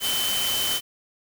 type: tone in noise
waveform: sine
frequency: 3059 Hz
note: G7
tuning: 43 cents flat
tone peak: -25 dBFS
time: 0-0.81 s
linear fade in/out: 50 ms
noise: white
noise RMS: -27 dBFS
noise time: 0-0.81 s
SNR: -1 dB
effects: none